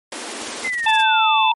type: high-pass noise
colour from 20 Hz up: pink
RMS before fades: -30 dBFS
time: 0.12-0.68 s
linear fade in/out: 2 ms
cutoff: 220 Hz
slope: 96 dB/octave
type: noise with tremolo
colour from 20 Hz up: white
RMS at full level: -32 dBFS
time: 0.41-1.04 s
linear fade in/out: 5 ms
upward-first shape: sine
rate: 19 Hz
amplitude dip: 95%
type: linear sweep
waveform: sine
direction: down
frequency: 2093 to 916 Hz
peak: -20 dBFS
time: 0.64-1.54 s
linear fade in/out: 10 ms
type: harmonic tone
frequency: 879 Hz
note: A5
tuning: 2 cents flat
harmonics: 1 / 3 / 4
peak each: -15 / -20 / -21 dBFS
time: 0.86-1.52 s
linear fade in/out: 5 ms
effects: MP3 48 kbps